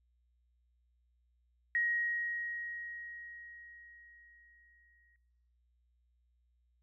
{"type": "tone with exponential decay", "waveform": "sine", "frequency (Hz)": 1889, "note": "A#6", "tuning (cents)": 22, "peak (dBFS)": -28, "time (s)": [1.75, 5.16], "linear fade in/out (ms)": 1, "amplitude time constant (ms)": 740, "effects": ["noise-tail reverb RT60 0.9 s tail -19 dB re dry", "added 60 Hz sine -70 dBFS peak until 6.82 s"]}